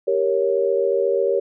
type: chord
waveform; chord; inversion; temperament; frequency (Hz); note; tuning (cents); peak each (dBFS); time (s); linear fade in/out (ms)
sine; G diminished; none; equal; 392 / 466.2 / 554.4; G4 / Bb4 / Db5; 0 / 0 / 0; -21; 0.07-1.4; 10
effects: none